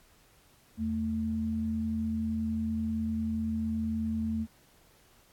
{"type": "tone pair together", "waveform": "sine", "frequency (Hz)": [83.31, 222.4], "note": ["E2", "A3"], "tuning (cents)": [19, 19], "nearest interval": "octave + perfect fourth", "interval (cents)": 1700, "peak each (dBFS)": [-36, -29], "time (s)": [0.77, 4.47], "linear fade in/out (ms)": 50, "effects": ["pink hiss -62 dBFS RMS until 5.32 s", "AAC 64 kbps"]}